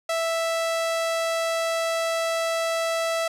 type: tone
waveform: sawtooth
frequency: 659.3 Hz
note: E5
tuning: in tune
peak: -19 dBFS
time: 0.09-3.28 s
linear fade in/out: 5 ms
effects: low-pass 11000 Hz 12 dB/octave